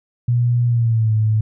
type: tone with pitch glide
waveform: sine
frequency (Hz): 120.7 to 108.78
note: B2 to A2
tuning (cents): -39 to -19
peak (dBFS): -13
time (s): 0.28-1.41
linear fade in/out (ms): 5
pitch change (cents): -180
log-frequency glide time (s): 0.66-1.13
effects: none